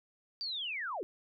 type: linear sweep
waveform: sine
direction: down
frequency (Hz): 4716 to 311.1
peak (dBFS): -35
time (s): 0.41-1.03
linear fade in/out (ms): 0
effects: none